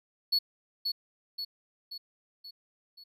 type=tone with echo; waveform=triangle; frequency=4400 Hz; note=C#8; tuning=14 cents flat; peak=-22 dBFS; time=0.32-0.39 s; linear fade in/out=10 ms; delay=530 ms; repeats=5; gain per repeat=-5 dB; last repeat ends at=3.04 s; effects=none